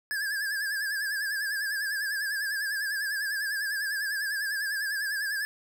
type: tone with vibrato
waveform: square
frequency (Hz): 1661.2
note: G#6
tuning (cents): 0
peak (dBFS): -29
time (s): 0.11-5.45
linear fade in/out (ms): 0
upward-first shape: sine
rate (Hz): 10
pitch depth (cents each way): 87
effects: none